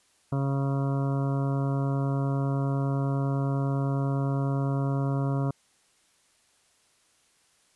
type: harmonic tone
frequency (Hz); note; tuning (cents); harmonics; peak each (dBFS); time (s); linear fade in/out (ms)
137.7; C#3; -11; 1 / 2 / 3 / 4 / 5 / 7 / 8 / 9 / 10; -25 / -32 / -38 / -39 / -39 / -42 / -44 / -45 / -48; 0.32-5.51; 5
effects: white hiss -65 dBFS RMS until 7.75 s + resampled to 24000 Hz